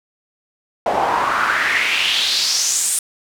pink noise with band-pass filter sweep, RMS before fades -18 dBFS, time 0.86-2.99 s, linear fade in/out 2 ms, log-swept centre 670 to 9300 Hz, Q 3.6, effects none

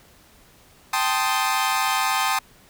sawtooth chord, A half-diminished seventh, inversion third, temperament equal, 784 / 880 / 1046.5 / 1244.5 Hz, G5 / A5 / C6 / Eb6, 0 / 0 / 0 / 0 cents, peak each -22 dBFS, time 0.93-2.39 s, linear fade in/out 5 ms, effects pink hiss -53 dBFS RMS until 2.69 s

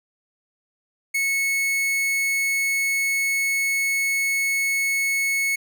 45% pulse tone, 2200 Hz, C#7, 14 cents flat, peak -20 dBFS, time 1.14-5.56 s, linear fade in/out 10 ms, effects none

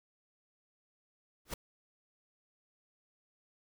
pink noise with exponential growth, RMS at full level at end -33 dBFS, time 1.45-1.54 s, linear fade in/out 5 ms, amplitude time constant 18 ms, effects none

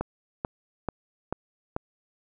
click train, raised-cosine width 1 ms, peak -14 dBFS, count 5, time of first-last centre 0.01-1.764 s, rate 2.28 Hz, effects none

